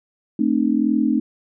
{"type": "chord", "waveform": "sine", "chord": "A diminished", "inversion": "none", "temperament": "equal with one note detuned", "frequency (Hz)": [220, 261.6, 303.5], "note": ["A3", "C4", "Eb4"], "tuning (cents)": [0, 0, -43], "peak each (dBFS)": -20, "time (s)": [0.39, 1.2], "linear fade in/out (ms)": 5, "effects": []}